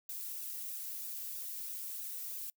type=noise with flanger; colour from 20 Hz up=violet; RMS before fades=-42 dBFS; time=0.09-2.5 s; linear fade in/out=2 ms; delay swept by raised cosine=0.92 to 2.42 ms; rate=3.1 Hz; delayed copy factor=-0.7; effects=noise-tail reverb RT60 0.1 s tail -26 dB re dry